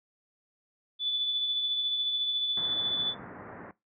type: tone with tremolo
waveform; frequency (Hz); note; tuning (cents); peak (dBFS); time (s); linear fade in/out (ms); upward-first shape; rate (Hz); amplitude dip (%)
sine; 3475; A7; -22; -25; 0.99-3.15; 50; triangle; 14; 40
type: low-pass noise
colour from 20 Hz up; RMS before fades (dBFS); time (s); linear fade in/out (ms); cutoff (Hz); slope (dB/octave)
pink; -42; 2.57-3.71; 2; 1900; 48
effects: noise-tail reverb RT60 0.2 s tail -20 dB re dry + high-pass 150 Hz 12 dB/octave